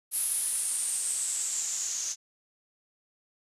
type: noise with low-pass filter sweep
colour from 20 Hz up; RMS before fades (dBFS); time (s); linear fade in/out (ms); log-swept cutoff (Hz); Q
blue; -31; 0.11-2.16; 50; 11000 to 6300; 7.8
effects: resampled to 32000 Hz